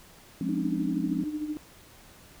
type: chord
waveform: sine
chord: Db major seventh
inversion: first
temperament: equal with one note detuned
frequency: 175.73 / 207.7 / 261.6 / 277.2 Hz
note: F3 / Ab3 / C4 / Db4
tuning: +11 / 0 / 0 / 0 cents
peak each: -32 / -33 / -32 / -35 dBFS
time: 0.41-1.24 s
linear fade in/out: 2 ms
type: tone with tremolo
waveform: sine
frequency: 302.7 Hz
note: D#4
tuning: 48 cents flat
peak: -27 dBFS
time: 0.49-1.57 s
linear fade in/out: 0 ms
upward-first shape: sine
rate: 13 Hz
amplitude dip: 65%
effects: pink hiss -53 dBFS RMS until 2.4 s